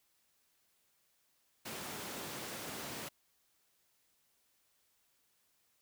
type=high-pass noise; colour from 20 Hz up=pink; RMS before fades=-44 dBFS; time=1.65-3.09 s; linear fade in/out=10 ms; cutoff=170 Hz; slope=12 dB/octave; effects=white hiss -75 dBFS RMS until 5.81 s